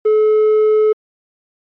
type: tone with quantisation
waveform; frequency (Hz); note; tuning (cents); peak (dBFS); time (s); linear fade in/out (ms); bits
triangle; 430.1; A4; -39; -7; 0.05-0.93; 10; 6
effects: low-pass 2000 Hz 12 dB/octave + MP3 64 kbps